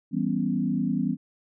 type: chord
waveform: sine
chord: C# half-diminished seventh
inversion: first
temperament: equal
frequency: 164.81 / 196 / 246.9 / 277.2 Hz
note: E3 / G3 / B3 / C#4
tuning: 0 / 0 / 0 / 0 cents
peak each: -30 / -28 / -27 / -30 dBFS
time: 0.11-1.17 s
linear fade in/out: 50 ms
effects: none